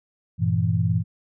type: chord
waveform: sine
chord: E diminished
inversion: first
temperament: equal with one note detuned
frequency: 97.66 / 116.54 / 164.81 Hz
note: G2 / Bb2 / E3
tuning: -6 / 0 / 0 cents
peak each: -23 dBFS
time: 0.38-1.04 s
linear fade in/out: 50 ms
effects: none